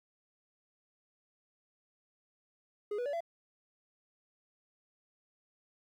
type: tone with pitch steps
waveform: triangle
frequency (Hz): 415.3 / 488.2 / 573.9 / 674.7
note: G#4 / B4 / D5 / E5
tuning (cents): 0 / -20 / -40 / +40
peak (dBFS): -31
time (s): 2.91-3.206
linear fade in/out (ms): 5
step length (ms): 74
effects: 12-bit